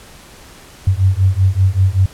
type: beating tone pair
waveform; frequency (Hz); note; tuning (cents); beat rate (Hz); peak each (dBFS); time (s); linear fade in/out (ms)
sine; 92.5 / 97.7; F#2 / G2; 0 / -5; 5.2; -13; 0.87-2.06; 5
effects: pink hiss -40 dBFS RMS until 2.13 s + low-pass 12000 Hz 12 dB/octave